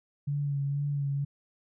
sine tone with vibrato, 142 Hz, C#3, 42 cents sharp, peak -27 dBFS, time 0.27-1.25 s, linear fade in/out 10 ms, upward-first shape sine, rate 2.1 Hz, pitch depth 28 cents each way, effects none

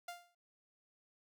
sawtooth tone with exponential decay, 699 Hz, F5, 1 cent sharp, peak -37 dBFS, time 0.08-0.35 s, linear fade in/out 5 ms, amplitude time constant 58 ms, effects none

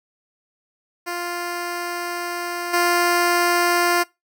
10% pulse tone with level steps, 349.2 Hz, F4, in tune, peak -17 / -8 dBFS, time 1.06-4.04 s, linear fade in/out 20 ms, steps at 2.73 s, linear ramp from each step 10 ms, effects noise-tail reverb RT60 0.2 s tail -22 dB re dry

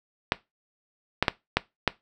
clicks, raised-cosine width 0.3 ms, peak -3 dBFS, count 5, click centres 0.321 / 1.226 / 1.282 / 1.57 / 1.877 s, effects noise-tail reverb RT60 0.2 s tail -19 dB re dry

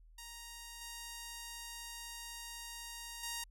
5% pulse tone with level steps, 936 Hz, A#5, 7 cents sharp, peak -36 / -33 / -27 dBFS, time 0.18-3.44 s, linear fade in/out 5 ms, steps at 0.81 / 3.23 s, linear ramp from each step 5 ms, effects added 40 Hz sine -57 dBFS peak until 3.5 s

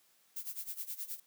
violet noise with tremolo, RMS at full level -39 dBFS, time 0.36-1.2 s, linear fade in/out 5 ms, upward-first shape sine, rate 9.5 Hz, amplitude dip 85%, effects white hiss -69 dBFS RMS until 1.26 s + high-pass 150 Hz 12 dB/octave

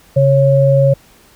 sine tone pair together, 137.12 / 550 Hz, C#3 / C#5, -18 / -14 cents, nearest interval 2 octaves, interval 2404 cents, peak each -10 dBFS, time 0.16-0.94 s, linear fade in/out 10 ms, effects pink hiss -47 dBFS RMS until 1.35 s

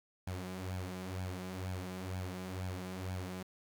sawtooth tone with flanger, 92.5 Hz, F#2, in tune, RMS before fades -41 dBFS, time 0.27-3.43 s, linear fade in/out 5 ms, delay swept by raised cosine 1.2 to 6 ms, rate 2.1 Hz, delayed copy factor +0.65, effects 10-bit

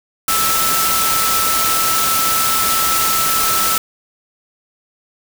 sine tone in noise, 1318.5 Hz, E6, in tune, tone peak -18 dBFS, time 0.28-3.78 s, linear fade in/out 2 ms, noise white, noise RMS -17 dBFS, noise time 0.28-3.78 s, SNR -4 dB, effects none

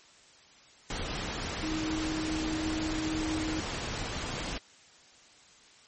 sine tone in noise, 314.4 Hz, D#4, 18 cents sharp, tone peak -31 dBFS, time 1.63-3.6 s, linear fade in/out 2 ms, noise pink, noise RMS -35 dBFS, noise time 0.9-4.58 s, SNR +1 dB, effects white hiss -57 dBFS RMS until 5.87 s + MP3 32 kbps

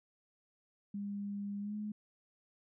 sine tone with pitch glide, 202.1 to 210.6 Hz, G#3 to G#3, -47 to +24 cents, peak -37 dBFS, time 0.94-1.92 s, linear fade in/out 5 ms, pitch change +71 cents, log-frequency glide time 1.6-1.75 s, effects none

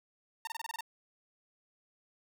sawtooth tone bursts, 912 Hz, A#5, 38 cents flat, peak -33 dBFS, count 8, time 0.45-0.808 s, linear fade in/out 2 ms, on 22 ms, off 26 ms, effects none

